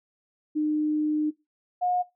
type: tone pair in turn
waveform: sine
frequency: 303.9 / 720.3 Hz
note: D#4 / F#5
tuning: -41 / -47 cents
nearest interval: octave + minor third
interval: 1494 cents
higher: second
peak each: -22 dBFS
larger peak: neither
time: 0.55-1.31 / 1.81-2.03 s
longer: first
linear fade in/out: 20 ms
effects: noise-tail reverb RT60 0.2 s tail -19 dB re dry